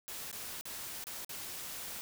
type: noise with dropouts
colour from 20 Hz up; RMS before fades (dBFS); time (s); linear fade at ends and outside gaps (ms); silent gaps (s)
white; -43; 0.08-2.01; 0; 0.314-0.328 / 0.611-0.655 / 1.04-1.069 / 1.247-1.293
effects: none